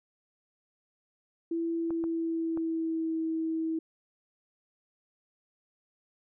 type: tone with pitch glide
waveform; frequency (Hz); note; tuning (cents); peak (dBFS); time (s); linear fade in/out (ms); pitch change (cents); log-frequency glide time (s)
sine; 332.9 to 322.7; E4 to E4; +17 to -37; -28; 1.51-3.79; 5; -54; 1.74-3.2
type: clicks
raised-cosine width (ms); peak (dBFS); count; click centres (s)
1; -28; 3; 1.906 / 2.04 / 2.574
effects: none